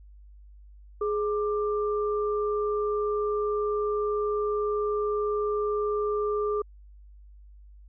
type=tone pair together; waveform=sine; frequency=419.1 / 1185.4 Hz; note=G#4 / D6; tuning=+16 / +16 cents; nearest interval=octave + tritone; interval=1800 cents; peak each=-25 / -32 dBFS; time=1.01-6.62 s; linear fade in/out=5 ms; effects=added 50 Hz sine -47 dBFS peak until 7.88 s